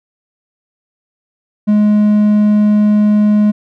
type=tone; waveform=triangle; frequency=209.7 Hz; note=G#3; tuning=17 cents sharp; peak=-5 dBFS; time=1.67-3.52 s; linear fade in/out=20 ms; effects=none